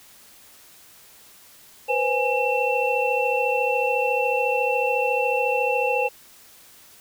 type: tone cluster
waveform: sine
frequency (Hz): 488 / 522 / 830 / 2696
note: B4 / C5 / G#5 / E7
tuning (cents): -21 / -4 / -1 / +38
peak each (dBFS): -25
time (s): 1.88-6.09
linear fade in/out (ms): 20
effects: white hiss -50 dBFS RMS until 7 s